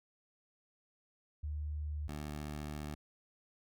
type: tone pair in turn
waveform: sine / 15% pulse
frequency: 74.9 / 74.64 Hz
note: D2 / D2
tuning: +35 / +29 cents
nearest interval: unison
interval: 6 cents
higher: first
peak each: -36 / -34 dBFS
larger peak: second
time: 1.43-2.08 / 2.08-2.95 s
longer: second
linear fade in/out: 10 ms
effects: none